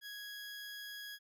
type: tone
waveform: 20% pulse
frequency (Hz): 1661.2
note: G#6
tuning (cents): 0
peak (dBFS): -40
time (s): 0.01-1.19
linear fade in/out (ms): 50
effects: none